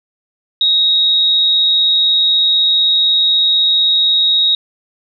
sine tone with amplitude modulation, 3772 Hz, A#7, 20 cents sharp, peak -8 dBFS, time 0.61-4.55 s, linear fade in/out 2 ms, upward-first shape sine, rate 235 Hz, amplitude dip 25%, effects none

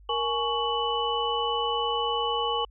sine tone cluster, 468.4 / 843 / 1114 / 2977 Hz, A#4 / G#5 / C#6 / F#7, +8 / +26 / +8 / +10 cents, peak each -30 dBFS, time 0.09-2.65 s, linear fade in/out 5 ms, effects added 50 Hz sine -49 dBFS peak until 2.7 s

